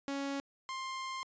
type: tone pair in turn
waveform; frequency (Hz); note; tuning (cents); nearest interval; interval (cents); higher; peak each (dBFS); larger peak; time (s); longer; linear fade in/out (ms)
sawtooth; 277.8 / 1054.6; C#4 / C6; +4 / +13; octave + major seventh; 2309; second; -31 / -34; first; 0.08-0.4 / 0.69-1.23; second; 0
effects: resampled to 16000 Hz